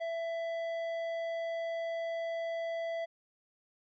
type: tone with tanh clipping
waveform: triangle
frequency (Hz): 665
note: E5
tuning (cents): +15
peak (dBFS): -35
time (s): 0-3.06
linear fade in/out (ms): 20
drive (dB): 14
effects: Opus 48 kbps